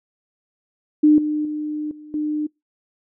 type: tone with level steps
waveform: sine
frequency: 302 Hz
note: D4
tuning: 48 cents sharp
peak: -9 / -19 / -23 / -37 / -20 dBFS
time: 1.03-2.47 s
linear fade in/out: 10 ms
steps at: 1.18 / 1.45 / 1.91 / 2.14 s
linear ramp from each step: 2 ms
effects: noise-tail reverb RT60 0.2 s tail -26 dB re dry